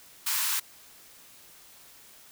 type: high-pass noise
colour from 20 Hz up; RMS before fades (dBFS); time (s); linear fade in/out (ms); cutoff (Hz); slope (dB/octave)
white; -28; 0.26-0.6; 10; 880; 96
effects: white hiss -53 dBFS RMS until 2.31 s